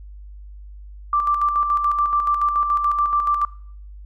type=tone with tremolo; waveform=sine; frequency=1175 Hz; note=D6; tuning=1 cent sharp; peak=-15 dBFS; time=1.13-3.45 s; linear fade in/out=2 ms; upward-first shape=square; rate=7 Hz; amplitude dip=45%; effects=noise-tail reverb RT60 0.6 s tail -22 dB re dry + added 50 Hz sine -36 dBFS peak until 4.05 s